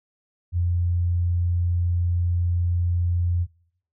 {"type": "tone", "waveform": "sine", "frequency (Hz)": 87.31, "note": "F2", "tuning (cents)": 0, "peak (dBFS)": -19, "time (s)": [0.52, 3.47], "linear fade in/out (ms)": 50, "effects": ["noise-tail reverb RT60 0.7 s tail -23 dB re dry"]}